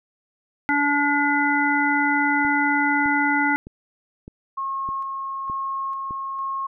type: harmonic tone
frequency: 288 Hz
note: D4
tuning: 34 cents flat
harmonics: 1 / 3 / 5 / 7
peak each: -23 / -23 / -23 / -23 dBFS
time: 0.69-3.56 s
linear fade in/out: 0 ms
type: click train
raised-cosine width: 3 ms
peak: -25 dBFS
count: 7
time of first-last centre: 2.45-6.109 s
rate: 1.64 Hz
type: tone with tremolo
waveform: sine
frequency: 1083 Hz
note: C#6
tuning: 41 cents flat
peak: -24 dBFS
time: 4.57-6.67 s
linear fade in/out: 10 ms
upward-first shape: square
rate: 1.1 Hz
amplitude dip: 25%
effects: none